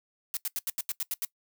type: noise bursts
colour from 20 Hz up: blue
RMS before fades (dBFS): -31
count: 9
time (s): 0.34-1.248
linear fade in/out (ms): 0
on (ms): 28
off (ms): 82
effects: noise-tail reverb RT60 0.1 s tail -20 dB re dry